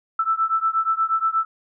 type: beating tone pair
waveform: sine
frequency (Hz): 1318.5 / 1326.9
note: E6 / E6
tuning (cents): 0 / +11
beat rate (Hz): 8.4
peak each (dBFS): -21 / -22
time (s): 0.19-1.45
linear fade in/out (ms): 5
effects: none